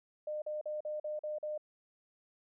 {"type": "tone bursts", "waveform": "sine", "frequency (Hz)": 606, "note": "D#5", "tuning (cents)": -46, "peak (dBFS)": -35, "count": 7, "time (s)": [0.27, 1.578], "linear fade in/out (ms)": 5, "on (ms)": 150, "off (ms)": 43, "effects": []}